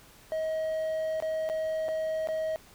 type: tone with dropouts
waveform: triangle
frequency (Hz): 634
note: D#5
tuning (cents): +32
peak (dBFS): -26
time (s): 0.32-2.56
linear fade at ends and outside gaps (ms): 0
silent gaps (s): 1.202-1.224 / 1.49-1.498 / 1.883-1.888 / 2.273-2.287
effects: pink hiss -55 dBFS RMS until 2.74 s